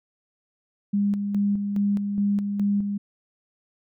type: tone with tremolo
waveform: sine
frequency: 202.4 Hz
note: G#3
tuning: 44 cents flat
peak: -19 dBFS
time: 0.93-2.98 s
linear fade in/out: 10 ms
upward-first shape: square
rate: 2.4 Hz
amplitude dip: 45%
effects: none